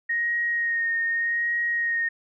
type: tone with vibrato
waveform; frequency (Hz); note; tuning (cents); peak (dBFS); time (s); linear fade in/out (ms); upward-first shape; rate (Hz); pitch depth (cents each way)
sine; 1864.7; A#6; 0; -22; 0.09-2.09; 10; sine; 0.83; 21
effects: none